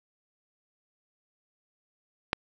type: click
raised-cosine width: 0.3 ms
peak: -8 dBFS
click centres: 2.331 s
effects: none